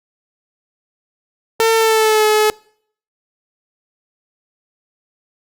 sawtooth tone with pitch glide, 450.6 to 427.8 Hz, A4 to A4, +41 to -49 cents, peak -7 dBFS, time 1.6-2.5 s, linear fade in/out 0 ms, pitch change -90 cents, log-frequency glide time 1.74-2.25 s, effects noise-tail reverb RT60 0.6 s tail -25 dB re dry + Opus 48 kbps

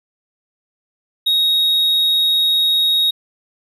triangle tone, 3765 Hz, A#7, 16 cents sharp, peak -11 dBFS, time 1.26-3.11 s, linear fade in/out 10 ms, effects none

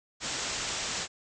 white low-pass noise, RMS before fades -34 dBFS, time 0.2-1.08 s, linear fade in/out 50 ms, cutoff 7900 Hz, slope 96 dB/octave, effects none

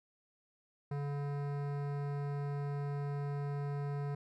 sine tone with hard clipping, 142.9 Hz, D3, 47 cents flat, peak -37 dBFS, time 0.91-4.15 s, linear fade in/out 5 ms, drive 17 dB, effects none

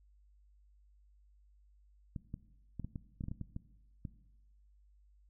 clicks, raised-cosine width 5 ms, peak -28 dBFS, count 12, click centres 2.162 / 2.341 / 2.797 / 2.846 / 2.958 / 3.209 / 3.239 / 3.284 / 3.315 / 3.413 / 3.564 / 4.052 s, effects noise-tail reverb RT60 1.0 s tail -17 dB re dry + added 50 Hz sine -62 dBFS peak until 5.29 s

